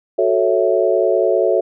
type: chord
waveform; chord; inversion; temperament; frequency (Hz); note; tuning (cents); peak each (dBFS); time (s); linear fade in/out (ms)
sine; F# minor seventh; none; equal; 370 / 440 / 554.4 / 659.3; F#4 / A4 / C#5 / E5; 0 / 0 / 0 / 0; -18; 0.18-1.61; 10
effects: none